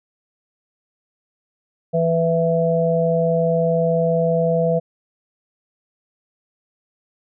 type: harmonic tone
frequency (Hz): 165.9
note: E3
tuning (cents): +11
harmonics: 1 / 3 / 4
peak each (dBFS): -20 / -19 / -20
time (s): 1.93-4.8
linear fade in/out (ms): 20
effects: none